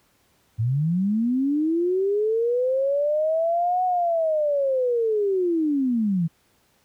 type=linear two-way sweep; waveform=sine; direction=up then down; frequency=105.2 to 740 to 157.3 Hz; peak=-19 dBFS; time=0.58-6.28 s; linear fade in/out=20 ms; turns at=3.84 s; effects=pink hiss -63 dBFS RMS until 6.84 s + high-pass 60 Hz 12 dB/octave